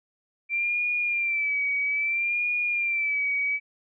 sine tone with vibrato, 2349 Hz, D7, in tune, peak -23 dBFS, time 0.49-3.6 s, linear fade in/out 50 ms, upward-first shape sine, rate 0.61 Hz, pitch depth 65 cents each way, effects none

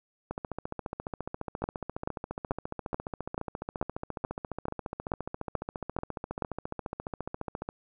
two click trains, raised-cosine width 1 ms, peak -20 / -15 dBFS, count 108 / 12, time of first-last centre 0.31-7.689 / 1.64-6.423 s, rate 14.5 / 2.3 Hz, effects none

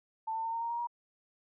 sine tone with pitch steps, 888 / 898.3 / 908.8 / 919.3 / 930 / 940.8 / 951.7 Hz, A5 / A5 / A#5 / A#5 / A#5 / A#5 / A#5, +16 / +36 / -44 / -24 / -4 / +16 / +36 cents, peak -32 dBFS, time 0.27-0.872 s, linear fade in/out 10 ms, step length 86 ms, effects none

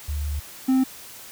sine / triangle tone pair in turn, 73.42 / 261.6 Hz, D2 / C4, 0 / 0 cents, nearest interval octave + minor seventh, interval 2200 cents, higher second, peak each -24 / -14 dBFS, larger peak second, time 0.08-0.4 / 0.68-0.84 s, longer first, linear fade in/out 10 ms, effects white hiss -42 dBFS RMS until 1.31 s

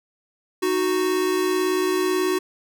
square tone pair together, 311.1 / 369.3 Hz, D#4 / F#4, 0 / -3 cents, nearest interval minor third, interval 297 cents, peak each -27 / -21 dBFS, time 0.62-2.39 s, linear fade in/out 10 ms, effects none

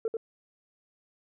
sine tone with echo, 449.7 Hz, A4, 38 cents sharp, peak -24 dBFS, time 0.05-0.08 s, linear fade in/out 2 ms, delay 89 ms, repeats 1, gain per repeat -3 dB, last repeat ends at 0.169 s, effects tanh soft clip ceiling -23 dBFS

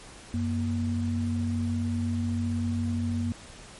sine tone pair together, 93.7 / 236.1 Hz, F#2 / A#3, +22 / +22 cents, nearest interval octave + major third, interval 1600 cents, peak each -28 dBFS, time 0.34-3.32 s, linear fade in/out 0 ms, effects pink hiss -47 dBFS RMS until 3.79 s + MP3 48 kbps

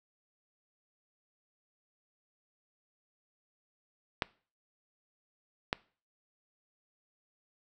clicks, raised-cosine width 0.3 ms, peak -12 dBFS, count 2, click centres 4.222 / 5.729 s, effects noise-tail reverb RT60 0.4 s tail -22 dB re dry

